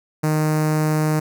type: tone with notch filter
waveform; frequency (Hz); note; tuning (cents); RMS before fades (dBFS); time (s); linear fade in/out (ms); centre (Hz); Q
sawtooth; 154.4; D#3; -13; -19; 0.23-1.2; 10; 3300; 0.87
effects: none